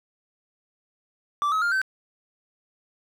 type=tone with pitch steps; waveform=triangle; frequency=1167 / 1280 / 1403.9 / 1539.9 Hz; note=D6 / D#6 / F6 / G6; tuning=-11 / +49 / +9 / -31 cents; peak=-19 dBFS; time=1.42-1.816 s; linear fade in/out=0 ms; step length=99 ms; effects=none